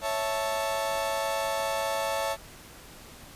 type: chord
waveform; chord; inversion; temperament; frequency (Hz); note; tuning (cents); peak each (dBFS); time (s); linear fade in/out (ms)
35% pulse; A major; first; equal; 554.4 / 659.3 / 880; C#5 / E5 / A5; 0 / 0 / 0; -30; 0.01-2.37; 50
effects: pink hiss -48 dBFS RMS until 3.35 s + resampled to 32000 Hz